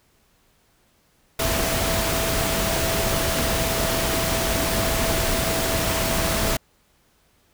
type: tone in noise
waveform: sine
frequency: 659.3 Hz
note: E5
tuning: in tune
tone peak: -28 dBFS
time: 1.39-6.57 s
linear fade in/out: 5 ms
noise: pink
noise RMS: -23 dBFS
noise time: 1.39-6.57 s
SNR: -8 dB
effects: pink hiss -62 dBFS RMS until 7.53 s